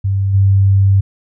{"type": "tone with level steps", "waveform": "sine", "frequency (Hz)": 97.8, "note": "G2", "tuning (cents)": -4, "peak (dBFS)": [-12, -7], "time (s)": [0.04, 1.01], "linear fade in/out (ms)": 10, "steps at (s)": 0.33, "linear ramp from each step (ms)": 20, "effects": []}